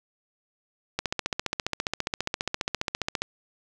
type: click train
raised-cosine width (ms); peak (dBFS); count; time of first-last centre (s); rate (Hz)
0.2; -9; 34; 0.99-3.22; 14.8
effects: none